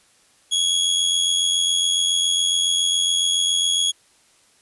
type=tone with amplitude modulation; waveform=sawtooth; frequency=3334 Hz; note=G#7; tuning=6 cents sharp; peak=-12 dBFS; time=0.51-3.92 s; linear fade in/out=20 ms; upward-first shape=sine; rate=87.2 Hz; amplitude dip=50%; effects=white hiss -57 dBFS RMS until 4.61 s + resampled to 24000 Hz